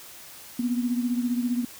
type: beating tone pair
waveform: sine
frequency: 241 / 256 Hz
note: B3 / C4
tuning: -42 / -38 cents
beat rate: 15 Hz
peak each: -24 / -30 dBFS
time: 0.59-1.65 s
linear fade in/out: 5 ms
effects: white hiss -45 dBFS RMS until 1.79 s